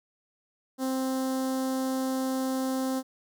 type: tone with notch filter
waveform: sawtooth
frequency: 262.2 Hz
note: C4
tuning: 4 cents sharp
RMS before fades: -29 dBFS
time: 0.78-3.03 s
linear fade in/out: 50 ms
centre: 2400 Hz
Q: 0.63
effects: none